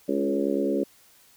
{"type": "harmonic tone with a mistuned harmonic", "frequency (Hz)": 69.3, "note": "C#2", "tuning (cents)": 0, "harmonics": [3, 4, 5, 6, 7, 8], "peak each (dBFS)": [-31, -27, -29, -29, -33, -31], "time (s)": [0.08, 0.84], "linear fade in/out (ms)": 10, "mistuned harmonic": 4, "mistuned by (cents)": 15, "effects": ["white hiss -57 dBFS RMS until 1.36 s"]}